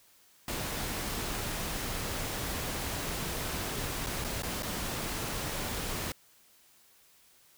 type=noise with dropouts; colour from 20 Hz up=pink; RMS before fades=-35 dBFS; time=0.48-6.12 s; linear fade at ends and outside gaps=2 ms; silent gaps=4.064-4.068 / 4.242-4.246 / 4.422-4.432 / 4.624-4.63 s; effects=white hiss -62 dBFS RMS until 7.57 s